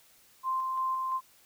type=tone with tremolo; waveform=sine; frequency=1045 Hz; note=C6; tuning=2 cents flat; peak=-27 dBFS; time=0.43-1.21 s; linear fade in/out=50 ms; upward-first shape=square; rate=2.9 Hz; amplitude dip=25%; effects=white hiss -61 dBFS RMS until 1.45 s